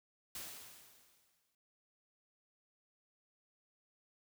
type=noise with exponential decay; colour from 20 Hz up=white; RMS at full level=-44 dBFS; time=0.35-1.55 s; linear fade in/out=2 ms; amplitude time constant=260 ms; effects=none